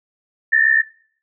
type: tone pair together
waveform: sine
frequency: 1759 / 1826.2 Hz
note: A6 / A#6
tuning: -1 / -36 cents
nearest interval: minor second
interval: 65 cents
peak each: -14 dBFS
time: 0.52-0.82 s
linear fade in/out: 10 ms
effects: noise-tail reverb RT60 0.5 s tail -19 dB re dry